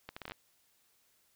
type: accelerating click train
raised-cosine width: 0.3 ms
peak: -26 dBFS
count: 8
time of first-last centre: 0.09-0.319 s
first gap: 75 ms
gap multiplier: 0.7
effects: white hiss -71 dBFS RMS until 1.35 s